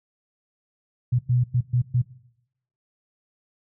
sine tone bursts at uneven times, 123.47 Hz, B2, in tune, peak -17 dBFS, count 5, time 1.12-1.19 / 1.29-1.44 / 1.54-1.61 / 1.73-1.82 / 1.94-2.02 s, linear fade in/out 10 ms, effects noise-tail reverb RT60 0.8 s tail -19 dB re dry

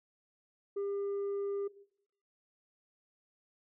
sine tone, 400.4 Hz, G4, 37 cents sharp, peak -30 dBFS, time 0.76-1.68 s, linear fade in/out 10 ms, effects noise-tail reverb RT60 0.7 s tail -19 dB re dry + tanh soft clip ceiling -32 dBFS

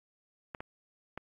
clicks, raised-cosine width 0.5 ms, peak -24 dBFS, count 3, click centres 0.548 / 0.605 / 1.176 s, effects AAC 32 kbps

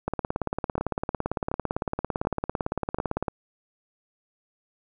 two click trains, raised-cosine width 1 ms, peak -14 / -12 dBFS, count 4 / 58, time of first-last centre 0.78-2.986 / 0.08-3.282 s, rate 1.36 / 17.8 Hz, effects none

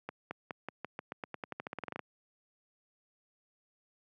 accelerating click train, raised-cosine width 0.5 ms, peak -23 dBFS, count 20, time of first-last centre 0.09-1.993 s, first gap 220 ms, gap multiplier 0.9, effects high-pass 150 Hz 12 dB/octave

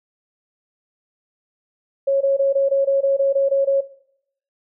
sine tone bursts, 549 Hz, C#5, 17 cents flat, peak -14 dBFS, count 11, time 2.07-3.81 s, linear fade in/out 10 ms, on 140 ms, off 20 ms, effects noise-tail reverb RT60 0.7 s tail -17 dB re dry

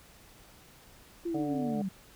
sine linear sweep, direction down, 349.2 to 183.7 Hz, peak -30 dBFS, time 1.25-1.89 s, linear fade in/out 10 ms
harmonic tone, 146.83 Hz, D3, in tune, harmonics 1 / 2 / 3 / 4 / 5, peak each -40 / -40 / -40 / -40 / -40 dBFS, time 1.34-1.82 s, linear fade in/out 5 ms
effects pink hiss -56 dBFS RMS until 2.15 s

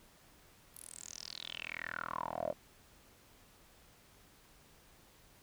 10% pulse tone with band-pass filter sweep, 40.9 Hz, E1, 13 cents flat, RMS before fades -43 dBFS, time 0.74-2.53 s, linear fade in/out 10 ms, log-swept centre 12000 to 570 Hz, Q 7.5, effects pink hiss -63 dBFS RMS until 5.42 s

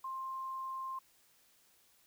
sine tone, 1055 Hz, C6, 14 cents sharp, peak -38 dBFS, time 0.04-0.99 s, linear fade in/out 5 ms, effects white hiss -68 dBFS RMS until 2.06 s

